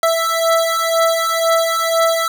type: beating tone pair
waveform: 25% pulse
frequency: 659.3 / 661.3 Hz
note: E5 / E5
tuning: 0 / +5 cents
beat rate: 2 Hz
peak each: -13 dBFS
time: 0.03-2.28 s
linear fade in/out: 2 ms
effects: none